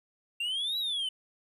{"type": "exponential two-way sweep", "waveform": "triangle", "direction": "up then down", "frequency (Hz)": [2732, 3951, 2996], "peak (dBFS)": -28, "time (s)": [0.4, 1.09], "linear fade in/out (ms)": 5, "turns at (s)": 0.78, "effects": ["resampled to 32000 Hz"]}